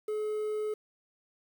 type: tone with quantisation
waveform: triangle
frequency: 426.6 Hz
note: G#4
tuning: 46 cents sharp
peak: -28 dBFS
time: 0.08-0.74 s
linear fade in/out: 5 ms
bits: 9
effects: none